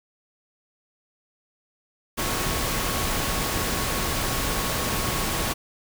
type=tone in noise; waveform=sine; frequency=1103 Hz; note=C#6; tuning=9 cents flat; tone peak=-36 dBFS; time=2.17-5.54 s; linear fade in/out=20 ms; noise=pink; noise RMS=-26 dBFS; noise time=2.17-5.54 s; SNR=-13 dB; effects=none